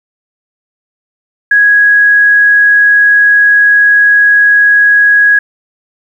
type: tone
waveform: sine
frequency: 1661.2 Hz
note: G#6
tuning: in tune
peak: -3 dBFS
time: 1.51-5.39 s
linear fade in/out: 5 ms
effects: 7-bit